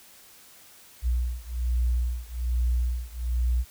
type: beating tone pair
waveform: sine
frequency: 60 / 61.2 Hz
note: B1 / B1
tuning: -49 / -15 cents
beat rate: 1.2 Hz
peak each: -26 / -27 dBFS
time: 1.02-3.65 s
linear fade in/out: 50 ms
effects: white hiss -52 dBFS RMS until 3.7 s